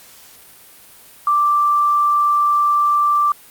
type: tone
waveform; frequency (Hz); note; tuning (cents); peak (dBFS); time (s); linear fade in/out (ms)
sine; 1174.7; D6; 0; -12; 1.27-3.32; 2
effects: white hiss -44 dBFS RMS until 3.5 s + Opus 48 kbps